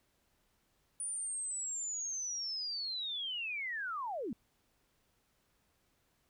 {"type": "linear sweep", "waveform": "sine", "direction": "down", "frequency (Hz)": [9490, 192.1], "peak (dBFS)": -36, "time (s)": [1, 4.33], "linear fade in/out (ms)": 2, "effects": ["pink hiss -75 dBFS RMS until 6.29 s"]}